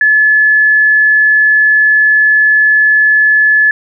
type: tone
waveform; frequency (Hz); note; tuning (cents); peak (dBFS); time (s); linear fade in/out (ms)
sine; 1720; A6; -40; -5; 0.01-3.71; 2
effects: none